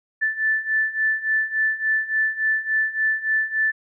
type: beating tone pair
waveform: sine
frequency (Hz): 1755 / 1758.5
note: A6 / A6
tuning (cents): -5 / -1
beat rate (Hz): 3.5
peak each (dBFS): -24 / -21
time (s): 0.21-3.72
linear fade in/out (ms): 20
effects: none